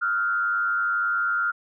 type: tone with frequency modulation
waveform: sine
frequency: 1396.9 Hz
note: F6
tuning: in tune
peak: -21 dBFS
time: 0.01-1.52 s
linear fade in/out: 20 ms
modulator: 102 Hz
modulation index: 0.72
effects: none